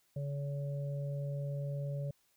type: harmonic tone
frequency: 141.6 Hz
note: C#3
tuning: 37 cents sharp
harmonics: 1 / 3 / 4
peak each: -35 / -53 / -44 dBFS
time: 0.16-2.11 s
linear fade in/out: 5 ms
effects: white hiss -73 dBFS RMS until 2.36 s